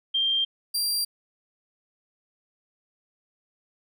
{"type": "tone pair in turn", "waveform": ["sine", "sawtooth"], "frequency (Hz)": [3178, 4737], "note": ["G7", "D8"], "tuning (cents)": [23, 14], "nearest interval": "perfect fifth", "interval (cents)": 691, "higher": "second", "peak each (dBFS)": -21, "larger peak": "neither", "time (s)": [[0.14, 0.45], [0.74, 1.05]], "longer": "neither", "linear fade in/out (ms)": 10, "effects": []}